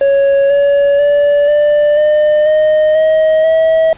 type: tone with pitch steps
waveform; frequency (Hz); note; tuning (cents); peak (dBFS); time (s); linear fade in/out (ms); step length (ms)
triangle; 554.4 / 566.4 / 578.6 / 591.1 / 603.9 / 616.9 / 630.3 / 643.9; C#5 / C#5 / D5 / D5 / D5 / D#5 / D#5 / E5; 0 / +37 / -26 / +11 / +48 / -15 / +22 / -41; -5; 0.01-3.93; 2; 490
effects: pink hiss -39 dBFS RMS until 3.97 s + resampled to 8000 Hz